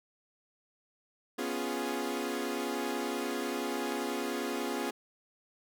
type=chord; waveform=sawtooth; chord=C# dominant seventh; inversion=third; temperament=equal; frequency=246.9 / 277.2 / 349.2 / 415.3 Hz; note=B3 / C#4 / E#4 / G#4; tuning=0 / 0 / 0 / 0 cents; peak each=-34 dBFS; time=1.38-4.91 s; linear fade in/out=10 ms; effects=none